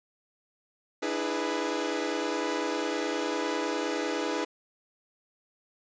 sawtooth chord, E dominant seventh, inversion third, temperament equal with one note detuned, 299.7 / 329.6 / 415.3 / 493.9 Hz, D4 / E4 / G#4 / B4, +35 / 0 / 0 / 0 cents, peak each -30 dBFS, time 1.02-4.45 s, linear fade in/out 10 ms, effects resampled to 16000 Hz + 10-bit

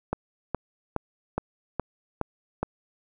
click train, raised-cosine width 1 ms, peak -12 dBFS, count 7, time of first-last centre 0.13-2.63 s, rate 2.4 Hz, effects none

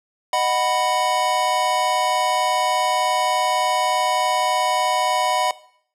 square chord, B major, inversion first, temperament just, 617.4 / 740.8 / 987.8 Hz, D#5 / F#5 / B5, -14 / +2 / 0 cents, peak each -25 / -22 / -22 dBFS, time 0.33-5.51 s, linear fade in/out 2 ms, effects noise-tail reverb RT60 0.6 s tail -18 dB re dry + low-pass 10000 Hz 12 dB/octave

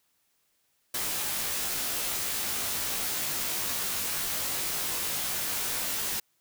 white noise with comb filter, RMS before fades -31 dBFS, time 0.94-6.2 s, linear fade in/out 5 ms, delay 17 ms, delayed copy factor -1, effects white hiss -72 dBFS RMS until 6.4 s

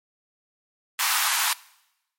pink high-pass noise, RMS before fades -23 dBFS, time 0.99-1.53 s, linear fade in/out 2 ms, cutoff 860 Hz, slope 48 dB/octave, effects noise-tail reverb RT60 0.9 s tail -22 dB re dry + MP3 64 kbps

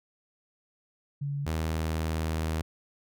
sine / sawtooth tone pair in turn, 142 / 79.69 Hz, C#3 / D#2, +42 / +42 cents, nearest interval minor seventh, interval 1000 cents, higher first, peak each -29 / -24 dBFS, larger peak second, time 1.21-1.46 / 1.46-2.62 s, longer second, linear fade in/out 10 ms, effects none

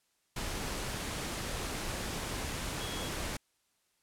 sine tone in noise, 3322 Hz, G#7, in tune, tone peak -44 dBFS, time 2.8-3.09 s, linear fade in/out 5 ms, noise pink, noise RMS -37 dBFS, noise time 0.36-3.37 s, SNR -10 dB, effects white hiss -75 dBFS RMS until 4.02 s + low-pass 11000 Hz 12 dB/octave

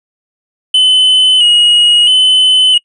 triangle tone with vibrato, 2960 Hz, F#7, in tune, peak -3 dBFS, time 0.74-2.78 s, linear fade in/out 5 ms, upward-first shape square, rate 0.75 Hz, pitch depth 41 cents each way, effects noise-tail reverb RT60 0.1 s tail -25 dB re dry + resampled to 24000 Hz

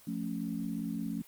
sine chord, F augmented, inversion none, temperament equal, 174.61 / 220 / 277.2 Hz, F3 / A3 / C#4, 0 / 0 / 0 cents, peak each -38 / -36 / -38 dBFS, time 0.07-1.22 s, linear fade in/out 5 ms, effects white hiss -57 dBFS RMS until 1.27 s + Opus 24 kbps

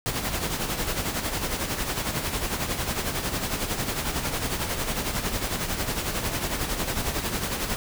pink noise with tremolo, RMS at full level -26 dBFS, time 0.06-7.76 s, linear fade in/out 0 ms, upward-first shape sine, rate 11 Hz, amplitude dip 55%, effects none

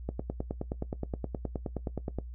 click train, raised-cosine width 2 ms, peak -19 dBFS, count 21, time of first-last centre 0.09-2.186 s, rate 9.54 Hz, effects noise-tail reverb RT60 0.1 s tail -17 dB re dry + added 60 Hz sine -39 dBFS peak until 2.34 s

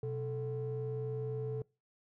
triangle ring-modulated tone, 156.1 Hz, D#3, 6 cents sharp, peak -29 dBFS, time 0.03-1.62 s, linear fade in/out 2 ms, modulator 282 Hz, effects noise-tail reverb RT60 0.3 s tail -26 dB re dry + tanh soft clip ceiling -27 dBFS

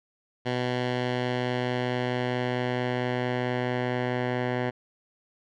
10% pulse tone with low-pass filter sweep, 124.5 Hz, B2, 14 cents sharp, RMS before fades -28 dBFS, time 0.45-4.71 s, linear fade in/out 20 ms, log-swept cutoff 3500 to 2100 Hz, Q 1.2, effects none

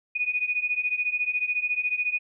sine beating tone pair, 2464 / 2478 Hz, D#7 / D#7, -17 / -8 cents, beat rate 14 Hz, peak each -28 / -26 dBFS, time 0.15-2.19 s, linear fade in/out 10 ms, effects none

